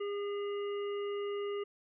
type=harmonic tone; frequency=406.5 Hz; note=G#4; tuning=37 cents flat; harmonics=1 / 3 / 5 / 7; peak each=-34 / -46 / -52 / -51 dBFS; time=0-1.64 s; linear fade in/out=10 ms; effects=none